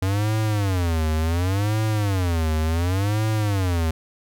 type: tone with vibrato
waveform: square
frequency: 92.5 Hz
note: F#2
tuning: in tune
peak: -20 dBFS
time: 0.02-3.91 s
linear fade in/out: 5 ms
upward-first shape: sine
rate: 0.69 Hz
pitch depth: 290 cents each way
effects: none